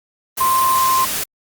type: tone in noise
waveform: sine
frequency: 1046.5 Hz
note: C6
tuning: in tune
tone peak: -13 dBFS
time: 0.4-1.05 s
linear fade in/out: 10 ms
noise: white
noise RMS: -22 dBFS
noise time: 0.37-1.24 s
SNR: +6 dB
effects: Opus 32 kbps